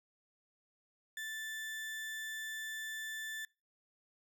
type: tone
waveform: 35% pulse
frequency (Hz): 1760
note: A6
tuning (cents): 0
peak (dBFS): -38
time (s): 1.17-3.45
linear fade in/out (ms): 2
effects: noise-tail reverb RT60 0.3 s tail -26 dB re dry